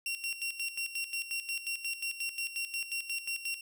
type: tone with tremolo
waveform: sawtooth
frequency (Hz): 2742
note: F7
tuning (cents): -32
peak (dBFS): -29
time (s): 0.06-3.61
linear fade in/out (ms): 2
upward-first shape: square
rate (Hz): 5.6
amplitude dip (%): 70
effects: none